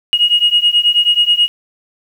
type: beating tone pair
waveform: sine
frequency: 2875 / 2884.3 Hz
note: F7 / F#7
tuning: +50 / -45 cents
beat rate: 9.3 Hz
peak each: -12 / -11 dBFS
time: 0.13-1.48 s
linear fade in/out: 0 ms
effects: tanh soft clip ceiling -2 dBFS + 7-bit